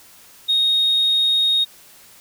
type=tone; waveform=sine; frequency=3729 Hz; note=A#7; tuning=in tune; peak=-13 dBFS; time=0.48-1.65 s; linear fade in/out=20 ms; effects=tanh soft clip ceiling -11 dBFS + white hiss -47 dBFS RMS until 2.2 s

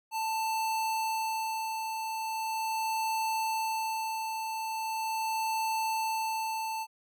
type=tone with tremolo; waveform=square; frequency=886 Hz; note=A5; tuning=12 cents sharp; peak=-29 dBFS; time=0.11-6.87 s; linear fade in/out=50 ms; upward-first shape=sine; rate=0.4 Hz; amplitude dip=40%; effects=none

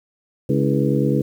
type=harmonic tone with a mistuned harmonic; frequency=69.7 Hz; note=C#2; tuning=10 cents sharp; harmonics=2 / 3 / 4 / 5 / 6 / 7; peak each=-20 / -22 / -23 / -24 / -25 / -25 dBFS; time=0.49-1.22 s; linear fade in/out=5 ms; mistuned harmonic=5; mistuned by=-100 cents; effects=8-bit

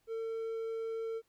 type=tone; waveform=triangle; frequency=451 Hz; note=A4; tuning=43 cents sharp; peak=-33 dBFS; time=0.07-1.22 s; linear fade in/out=50 ms; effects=pink hiss -75 dBFS RMS until 1.28 s

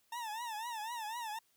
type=tone with vibrato; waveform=40% pulse; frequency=904 Hz; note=A5; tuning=47 cents sharp; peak=-38 dBFS; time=0.12-1.39 s; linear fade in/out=5 ms; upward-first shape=triangle; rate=4 Hz; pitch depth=150 cents each way; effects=white hiss -73 dBFS RMS until 1.56 s

